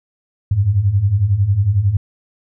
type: beating tone pair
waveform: sine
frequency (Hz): 92.5 / 103.5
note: F#2 / G#2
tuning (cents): 0 / -5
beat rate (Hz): 11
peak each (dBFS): -18 / -13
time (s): 0.51-1.97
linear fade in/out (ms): 5
effects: none